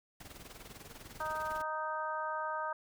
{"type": "noise with tremolo", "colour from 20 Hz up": "pink", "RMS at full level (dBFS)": -48, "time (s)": [0.2, 1.62], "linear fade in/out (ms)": 5, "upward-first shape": "sine", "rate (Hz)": 20, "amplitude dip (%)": 70}
{"type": "harmonic tone", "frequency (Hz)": 311.1, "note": "D#4", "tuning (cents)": 0, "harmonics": [2, 3, 4, 5], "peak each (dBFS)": [-41, -38, -39, -42], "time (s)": [1.2, 2.73], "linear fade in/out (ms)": 5}
{"effects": []}